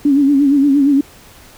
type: tone with vibrato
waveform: sine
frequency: 280.9 Hz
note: C#4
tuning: 23 cents sharp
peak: -8 dBFS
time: 0.05-1.01 s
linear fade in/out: 5 ms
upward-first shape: sine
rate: 8.6 Hz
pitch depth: 74 cents each way
effects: pink hiss -42 dBFS RMS until 1.57 s